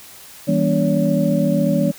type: tone cluster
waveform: sine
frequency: 163 / 197.1 / 238.9 / 287.2 / 567 Hz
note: E3 / G3 / A#3 / D4 / C#5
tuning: -19 / +10 / +43 / -39 / +39 cents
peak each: -20 / -20 / -21 / -22 / -21 dBFS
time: 0.47-1.92 s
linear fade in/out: 20 ms
effects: white hiss -41 dBFS RMS until 1.98 s